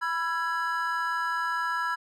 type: chord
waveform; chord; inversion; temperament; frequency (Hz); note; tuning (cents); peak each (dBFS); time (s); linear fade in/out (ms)
triangle; E major; second; equal with one note detuned; 987.8 / 1342.3 / 1661.2; B5 / E6 / G#6; 0 / +31 / 0; -29 / -29 / -29; 0.01-1.96; 20
effects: none